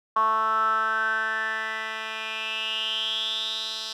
10% pulse tone with band-pass filter sweep, 220 Hz, A3, in tune, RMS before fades -27 dBFS, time 0.16-3.93 s, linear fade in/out 5 ms, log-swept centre 1100 to 4400 Hz, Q 8.1, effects none

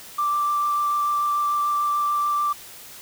triangle tone with vibrato, 1174.7 Hz, D6, in tune, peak -16 dBFS, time 0.18-2.53 s, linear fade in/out 10 ms, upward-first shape triangle, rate 6.8 Hz, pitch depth 11 cents each way, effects tanh soft clip ceiling -17 dBFS + white hiss -42 dBFS RMS until 3.01 s

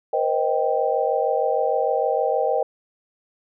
sine chord, C minor seventh, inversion third, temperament equal with one note detuned, 476.8 / 523.3 / 622.3 / 784 Hz, Bb4 / C5 / Eb5 / G5, +39 / 0 / 0 / 0 cents, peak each -24 dBFS, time 0.13-2.63 s, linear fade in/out 5 ms, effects none

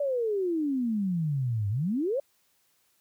sine exponential two-way sweep, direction down then up, 587.3 to 98 to 587.3 Hz, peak -25 dBFS, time 0-2.2 s, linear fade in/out 5 ms, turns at 1.69 s, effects white hiss -69 dBFS RMS until 3 s + high-pass 60 Hz 12 dB/octave

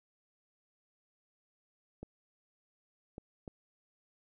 clicks, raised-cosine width 2 ms, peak -30 dBFS, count 3, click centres 2.03 / 3.181 / 3.478 s, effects none

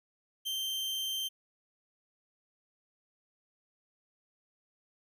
40% pulse tone, 3136 Hz, G7, in tune, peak -32 dBFS, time 0.45-1.29 s, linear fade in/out 20 ms, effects none

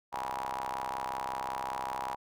sawtooth ring-modulated tone, 65.41 Hz, C2, in tune, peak -27 dBFS, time 0.12-2.16 s, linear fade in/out 20 ms, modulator 896 Hz, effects none

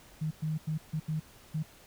sine tone bursts at uneven times, 155.9 Hz, D#3, 4 cents sharp, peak -29 dBFS, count 6, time 0.21-0.31 / 0.42-0.58 / 0.67-0.78 / 0.93-1 / 1.08-1.2 / 1.54-1.63 s, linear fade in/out 10 ms, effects pink hiss -56 dBFS RMS until 1.86 s

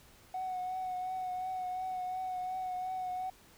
triangle tone with vibrato, 740 Hz, F#5, in tune, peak -31 dBFS, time 0.34-3.3 s, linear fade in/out 5 ms, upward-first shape triangle, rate 2.8 Hz, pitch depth 28 cents each way, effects tanh soft clip ceiling -31 dBFS + pink hiss -60 dBFS RMS until 3.57 s

